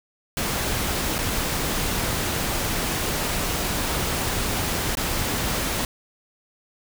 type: noise with dropouts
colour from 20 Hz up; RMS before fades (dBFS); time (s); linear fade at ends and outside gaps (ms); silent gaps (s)
pink; -25; 0.37-5.85; 1; 1.183-1.188 / 4.952-4.971
effects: none